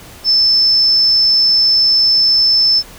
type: tone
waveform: sine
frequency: 5274 Hz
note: E8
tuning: in tune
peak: -8 dBFS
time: 0.24-2.83 s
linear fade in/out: 50 ms
effects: pink hiss -37 dBFS RMS until 2.98 s